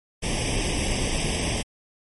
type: noise with comb filter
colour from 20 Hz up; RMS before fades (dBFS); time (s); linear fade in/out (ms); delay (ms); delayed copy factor
pink; -25; 0.22-1.63; 20; 0.36; +0.9
effects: MP3 48 kbps